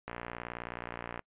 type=click train; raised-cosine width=0.5 ms; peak=-23 dBFS; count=67; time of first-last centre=0.08-1.193 s; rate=59.3 Hz; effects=noise-tail reverb RT60 0.1 s tail -26 dB re dry + resampled to 8000 Hz